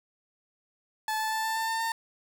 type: tone with pitch steps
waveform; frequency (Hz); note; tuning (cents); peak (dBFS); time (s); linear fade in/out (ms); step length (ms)
30% pulse; 868 / 874.5 / 881.1 / 887.8 / 894.5 / 901.2 / 908; A5 / A5 / A5 / A5 / A5 / A5 / A#5; -24 / -11 / +2 / +15 / +28 / +41 / -46; -25; 1.08-1.92; 2; 120
effects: none